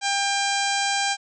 harmonic tone, 797 Hz, G5, 28 cents sharp, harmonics 1 / 2 / 3 / 4 / 5 / 6 / 7 / 8 / 9 / 10, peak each -25 / -28 / -30 / -31 / -32 / -33 / -33 / -34 / -35 / -35 dBFS, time 0.01-1.17 s, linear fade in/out 50 ms, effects none

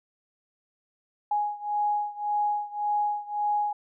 sine beating tone pair, 830.6 / 832.4 Hz, G#5 / G#5, 0 / +4 cents, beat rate 1.8 Hz, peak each -27 / -29 dBFS, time 1.31-3.73 s, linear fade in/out 5 ms, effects none

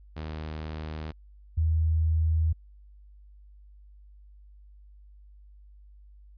sawtooth / sine tone pair in turn, 77.78 / 80.06 Hz, D#2 / D#2, 0 / +50 cents, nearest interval minor second, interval 50 cents, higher second, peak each -30 / -21 dBFS, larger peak second, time 0.16-1.12 / 1.57-2.53 s, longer neither, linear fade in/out 10 ms, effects added 50 Hz sine -49 dBFS peak until 6.37 s + resampled to 11025 Hz

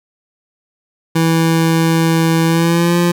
25% pulse tone with pitch glide, 163.8 to 173.54 Hz, E3 to F3, -11 to -11 cents, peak -7 dBFS, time 1.15-3.12 s, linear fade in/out 10 ms, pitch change +100 cents, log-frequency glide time 2.46-2.98 s, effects none

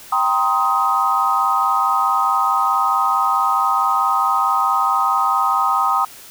sine chord, C minor seventh, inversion second, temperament just, 784.9 / 941.9 / 1046.5 / 1255.8 Hz, G5 / Bb5 / C6 / Eb6, +2 / +18 / 0 / +16 cents, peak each -21 / -22 / -21 / -17 dBFS, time 0.12-6.05 s, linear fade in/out 5 ms, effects white hiss -40 dBFS RMS until 6.3 s

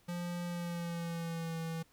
square tone with pitch glide, 174.61 to 163.86 Hz, F3 to E3, 0 to -10 cents, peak -37 dBFS, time 0.08-1.83 s, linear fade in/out 10 ms, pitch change -110 cents, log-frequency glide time 0.46-1.58 s, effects pink hiss -68 dBFS RMS until 1.92 s

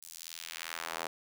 sawtooth tone with high-pass filter sweep, 82.6 Hz, E2, 4 cents sharp, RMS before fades -42 dBFS, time 0.02-1.07 s, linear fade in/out 0 ms, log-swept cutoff 8300 to 660 Hz, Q 0.97, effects none

